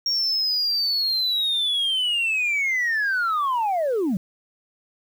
sine linear sweep, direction down, 5588 to 169 Hz, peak -18 dBFS, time 0.06-4.17 s, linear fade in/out 2 ms, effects tanh soft clip ceiling -18 dBFS + 8-bit

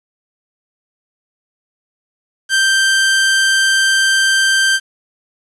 sawtooth tone, 1568 Hz, G6, in tune, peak -7 dBFS, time 2.49-4.8 s, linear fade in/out 50 ms, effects resampled to 24000 Hz + 7-bit

